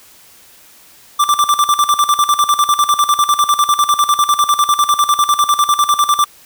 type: tone with tremolo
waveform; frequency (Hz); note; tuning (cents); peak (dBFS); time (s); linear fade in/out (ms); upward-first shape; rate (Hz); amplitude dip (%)
square; 1176; D6; +2; -9; 1.19-6.25; 10; square; 10; 75
effects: white hiss -44 dBFS RMS until 6.45 s